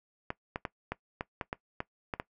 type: clicks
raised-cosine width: 0.5 ms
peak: -18 dBFS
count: 10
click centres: 0.304 / 0.559 / 0.652 / 0.92 / 1.209 / 1.412 / 1.529 / 1.804 / 2.138 / 2.199 s
effects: noise-tail reverb RT60 0.1 s tail -19 dB re dry